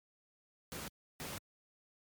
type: noise bursts at uneven times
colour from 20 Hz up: pink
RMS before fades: -43 dBFS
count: 2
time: 0.72-0.88 / 1.2-1.38 s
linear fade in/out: 0 ms
effects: high-pass 80 Hz 12 dB/octave + MP3 96 kbps